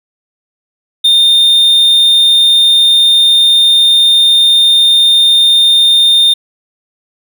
triangle tone, 3634 Hz, A#7, 45 cents flat, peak -3 dBFS, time 1.04-6.34 s, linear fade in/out 10 ms, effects none

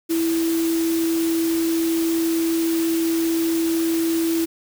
sine tone in noise, 329.6 Hz, E4, in tune, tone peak -18 dBFS, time 0.09-4.46 s, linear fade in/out 20 ms, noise white, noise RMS -31 dBFS, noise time 0.09-4.46 s, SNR +10 dB, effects none

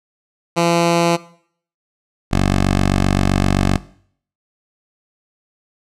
10% pulse tone pair in turn, 170 / 47.7 Hz, F3 / G1, -46 / -47 cents, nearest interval octave + minor seventh, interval 2201 cents, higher first, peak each -5 dBFS, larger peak neither, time 0.56-1.17 / 2.31-3.78 s, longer second, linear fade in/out 20 ms, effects noise-tail reverb RT60 0.6 s tail -19 dB re dry + low-pass 9000 Hz 12 dB/octave

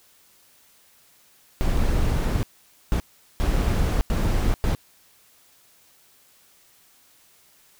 brown noise bursts at uneven times, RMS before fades -21 dBFS, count 5, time 1.61-2.43 / 2.92-3 / 3.4-4.01 / 4.1-4.54 / 4.64-4.75 s, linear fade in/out 0 ms, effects white hiss -57 dBFS RMS until 7.79 s

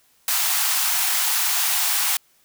white high-pass noise, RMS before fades -21 dBFS, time 0.28-2.17 s, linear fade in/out 2 ms, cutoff 700 Hz, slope 96 dB/octave, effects white hiss -60 dBFS RMS until 2.44 s

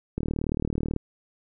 click train, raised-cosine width 3 ms, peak -14 dBFS, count 31, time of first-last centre 0.18-0.963 s, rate 38.3 Hz, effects none

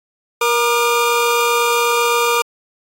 25% pulse tone pair together, 472.4 / 1205 Hz, A#4 / D6, +23 / +44 cents, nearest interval octave + major third, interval 1621 cents, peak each -12 / -13 dBFS, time 0.41-2.42 s, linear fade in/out 5 ms, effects AAC 48 kbps

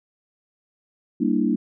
sine chord, E half-diminished seventh, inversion first, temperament equal, 196 / 233.1 / 293.7 / 329.6 Hz, G3 / Bb3 / D4 / E4, 0 / 0 / 0 / 0 cents, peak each -25 / -22 / -23 / -26 dBFS, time 1.2-1.56 s, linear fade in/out 10 ms, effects none

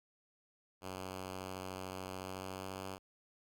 5% pulse tone with pitch glide, 93.7 to 95.17 Hz, F#2 to F#2, +22 to +49 cents, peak -31 dBFS, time 0.81-2.99 s, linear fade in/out 50 ms, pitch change +27 cents, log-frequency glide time 2.18-2.78 s, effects none

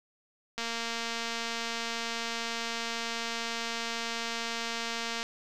click train, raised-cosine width 0.2 ms, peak -17 dBFS, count 1075, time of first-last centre 0.58-5.229 s, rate 231 Hz, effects none

